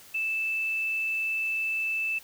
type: tone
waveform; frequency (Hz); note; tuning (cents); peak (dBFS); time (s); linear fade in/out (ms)
sine; 2637; E7; 0; -26; 0.14-2.19; 10
effects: white hiss -51 dBFS RMS until 2.23 s